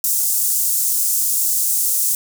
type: high-pass noise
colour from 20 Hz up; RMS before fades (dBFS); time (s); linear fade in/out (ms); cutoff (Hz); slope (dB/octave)
pink; -18; 0.04-2.15; 2; 7300; 24
effects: none